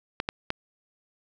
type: clicks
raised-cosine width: 0.3 ms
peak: -11 dBFS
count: 3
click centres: 0.201 / 0.289 / 0.504 s
effects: none